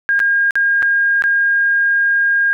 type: tone with dropouts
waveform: sine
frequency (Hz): 1618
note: G#6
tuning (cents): -46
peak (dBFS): -11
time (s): 0.09-2.53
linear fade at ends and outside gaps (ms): 0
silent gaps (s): 0.193-0.201 / 0.508-0.555 / 0.823-0.828 / 1.222-1.239
effects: none